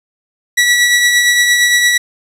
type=tone with tremolo; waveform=sawtooth; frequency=1942 Hz; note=B6; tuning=30 cents flat; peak=-3 dBFS; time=0.57-1.98 s; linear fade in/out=10 ms; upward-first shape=triangle; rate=8.7 Hz; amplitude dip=40%; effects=low-pass 11000 Hz 12 dB/octave + 7-bit